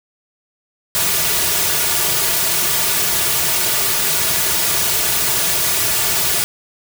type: noise with comb filter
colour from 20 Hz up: white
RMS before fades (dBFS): -17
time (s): 0.95-6.44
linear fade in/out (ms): 0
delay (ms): 3.8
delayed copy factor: -0.8
effects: none